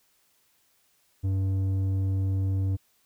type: tone with low-pass filter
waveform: square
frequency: 96 Hz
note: G2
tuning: 36 cents flat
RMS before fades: -26 dBFS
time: 1.23-2.77 s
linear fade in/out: 20 ms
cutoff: 250 Hz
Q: 0.67
effects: white hiss -67 dBFS RMS until 3.05 s